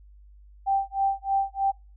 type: tone with tremolo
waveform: sine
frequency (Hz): 784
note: G5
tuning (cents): 0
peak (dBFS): -19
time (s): 0.66-1.72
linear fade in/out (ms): 20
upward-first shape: sine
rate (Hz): 3.2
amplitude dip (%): 100
effects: noise-tail reverb RT60 0.3 s tail -25 dB re dry + added 50 Hz sine -48 dBFS peak until 1.96 s